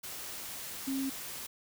sine tone in noise, 269.2 Hz, C4, 49 cents sharp, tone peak -31 dBFS, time 0.87-1.1 s, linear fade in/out 10 ms, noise white, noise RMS -42 dBFS, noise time 0.03-1.47 s, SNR +8 dB, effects none

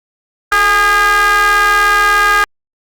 square ring-modulated tone, 198.8 Hz, G3, 25 cents sharp, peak -6 dBFS, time 0.52-2.44 s, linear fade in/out 0 ms, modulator 1430 Hz, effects Opus 48 kbps

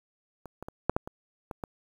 clicks, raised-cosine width 1 ms, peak -28 / -25 / -24 / -8 / -11 / -24 / -22 / -20 dBFS, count 8, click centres 0.457 / 0.626 / 0.685 / 0.896 / 0.965 / 1.075 / 1.512 / 1.638 s, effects 8-bit

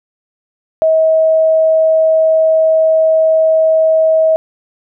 sine tone, 639 Hz, D#5, 46 cents sharp, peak -7 dBFS, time 0.82-4.36 s, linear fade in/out 0 ms, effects none

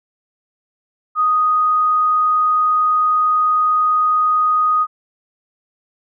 sine tone, 1244.5 Hz, D#6, in tune, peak -12 dBFS, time 1.15-4.87 s, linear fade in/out 50 ms, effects none

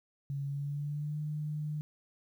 sine tone with pitch glide, 140 to 150.92 Hz, C#3 to D3, +18 to +48 cents, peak -33 dBFS, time 0.3-1.81 s, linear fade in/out 0 ms, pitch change +130 cents, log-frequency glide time 0.46-1.18 s, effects 11-bit

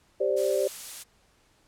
sine chord, G suspended fourth, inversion none, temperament equal, 392 / 523.3 / 587.3 Hz, G4 / C5 / D5, 0 / 0 / 0 cents, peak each -27 dBFS, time 0.2-0.68 s, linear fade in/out 10 ms
blue noise, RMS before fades -36 dBFS, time 0.36-1.04 s, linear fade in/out 20 ms
effects pink hiss -64 dBFS RMS until 1.67 s + low-pass 10000 Hz 12 dB/octave

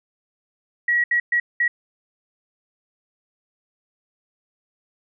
sine tone bursts at uneven times, 1916 Hz, A#6, 47 cents sharp, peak -16 dBFS, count 4, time 0.88-1.04 / 1.11-1.2 / 1.32-1.4 / 1.6-1.68 s, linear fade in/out 5 ms, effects none

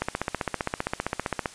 click train, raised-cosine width 0.5 ms, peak -10 dBFS, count 23, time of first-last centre 0.02-1.458 s, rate 15.3 Hz, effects white hiss -46 dBFS RMS until 1.54 s + resampled to 22050 Hz

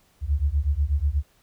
sine beating tone pair, 68.1 / 76.3 Hz, C#2 / D#2, -30 / -33 cents, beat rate 8.2 Hz, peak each -23 dBFS, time 0.21-1.23 s, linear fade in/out 50 ms, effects pink hiss -62 dBFS RMS until 1.42 s

